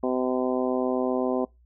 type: harmonic tone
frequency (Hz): 127.6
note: C3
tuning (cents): -43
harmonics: 2 / 3 / 4 / 5 / 6 / 7 / 8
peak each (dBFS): -27 / -28 / -30 / -31 / -35 / -40 / -37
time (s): 0.03-1.45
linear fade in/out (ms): 5
effects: noise-tail reverb RT60 0.2 s tail -23 dB re dry + added 60 Hz sine -55 dBFS peak until 1.65 s